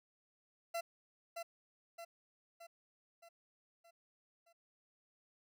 40% pulse tone with echo, 677 Hz, E5, 46 cents sharp, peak -36 dBFS, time 0.74-0.81 s, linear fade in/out 10 ms, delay 620 ms, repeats 6, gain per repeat -5 dB, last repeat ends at 4.53 s, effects none

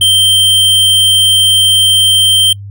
square tone, 3136 Hz, G7, in tune, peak -6 dBFS, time 0.01-2.53 s, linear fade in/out 5 ms, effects noise-tail reverb RT60 0.1 s tail -26 dB re dry + added 100 Hz sine -24 dBFS peak until 2.7 s

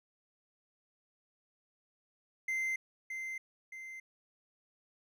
triangle tone with echo, 2079 Hz, C7, 12 cents flat, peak -30 dBFS, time 2.48-2.76 s, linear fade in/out 5 ms, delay 620 ms, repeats 2, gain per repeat -6 dB, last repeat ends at 4 s, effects none

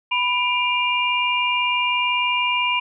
sine tone cluster, 989 / 2384 / 2810 Hz, B5 / D7 / F7, +2 / +25 / +10 cents, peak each -22 / -22 / -23 dBFS, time 0.11-2.8 s, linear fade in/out 10 ms, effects none

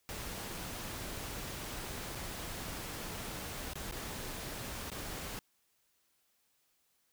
pink noise with dropouts, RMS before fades -42 dBFS, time 0.09-5.39 s, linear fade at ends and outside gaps 0 ms, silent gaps 2.15-2.154 / 3.734-3.755 / 3.911-3.923 / 4.901-4.917 s, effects white hiss -75 dBFS RMS until 7.12 s

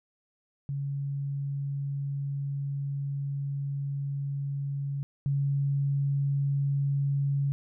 sine tone pair in turn, 140 / 140 Hz, C#3 / C#3, +18 / +18 cents, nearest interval unison, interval 0 cents, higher neither, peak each -29 / -24 dBFS, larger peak second, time 0.69-5.03 / 5.26-7.52 s, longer first, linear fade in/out 0 ms, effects none

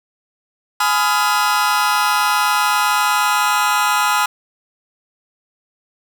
40% pulse chord, F half-diminished seventh, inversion first, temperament just, 838.1 / 1005.8 / 1257.2 / 1396.9 Hz, Ab5 / Cb6 / Eb6 / F6, +16 / +31 / +18 / 0 cents, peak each -19 dBFS, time 0.8-4.26 s, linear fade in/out 5 ms, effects none

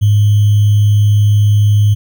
sine tone with sample-and-hold, 103.83 Hz, G#2, in tune, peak -6 dBFS, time 0.01-1.95 s, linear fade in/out 20 ms, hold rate 3150 Hz, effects none

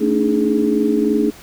sine tone cluster, 222.5 / 284.1 / 307.4 / 418.1 Hz, A3 / C#4 / D#4 / G#4, +20 / +43 / -21 / +12 cents, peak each -19 dBFS, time 0-1.31 s, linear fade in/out 20 ms, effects pink hiss -41 dBFS RMS until 1.42 s

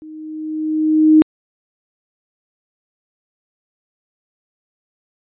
sine tone with level ramp, 311.1 Hz, D#4, in tune, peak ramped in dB -33 to -4 dBFS, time 0.02-1.22 s, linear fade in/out 0 ms, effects resampled to 8000 Hz

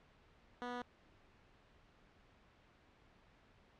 10% pulse tone, 244.8 Hz, B3, 15 cents flat, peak -33 dBFS, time 0.62-0.82 s, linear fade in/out 0 ms, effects pink hiss -67 dBFS RMS until 3.79 s + low-pass 3000 Hz 12 dB/octave

